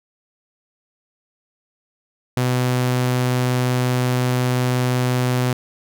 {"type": "tone", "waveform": "sawtooth", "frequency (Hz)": 125.6, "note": "B2", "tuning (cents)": 30, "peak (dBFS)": -13, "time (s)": [2.37, 5.53], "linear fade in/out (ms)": 2, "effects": []}